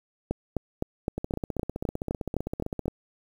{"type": "two click trains", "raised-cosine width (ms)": 2, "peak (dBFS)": [-17, -13], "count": [27, 11], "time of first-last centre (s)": [[1.18, 2.857], [0.31, 2.881]], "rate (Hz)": [15.5, 3.89], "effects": ["8-bit"]}